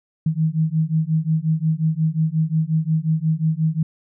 sine beating tone pair, 156.1 / 161.7 Hz, D#3 / E3, +6 / -33 cents, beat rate 5.6 Hz, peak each -20 dBFS, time 0.26-3.83 s, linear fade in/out 5 ms, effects none

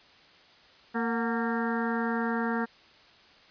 harmonic tone with a mistuned harmonic, 230 Hz, A#3, 23 cents flat, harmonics 1 / 2 / 3 / 4 / 5 / 6 / 7 / 8, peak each -29 / -34 / -38 / -36 / -41 / -37 / -37 / -40 dBFS, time 0.94-2.66 s, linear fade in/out 20 ms, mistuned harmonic 3, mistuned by +94 cents, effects white hiss -56 dBFS RMS until 3.5 s + resampled to 11025 Hz

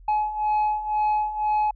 sine beating tone pair, 847 / 849 Hz, G#5 / G#5, +34 / +38 cents, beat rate 2 Hz, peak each -24 / -20 dBFS, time 0.08-1.71 s, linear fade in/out 5 ms, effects tanh soft clip ceiling -18 dBFS + added 42 Hz sine -44 dBFS peak until 1.75 s

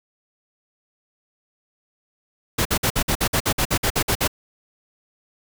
pink noise bursts, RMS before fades -20 dBFS, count 14, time 2.58-4.278 s, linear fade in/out 10 ms, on 73 ms, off 52 ms, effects none

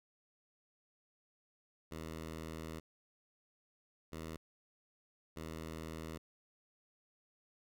10% pulse tone bursts at uneven times, 80.1 Hz, E2, 49 cents flat, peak -35 dBFS, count 3, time 1.91-2.8 / 4.12-4.37 / 5.36-6.18 s, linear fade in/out 10 ms, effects none

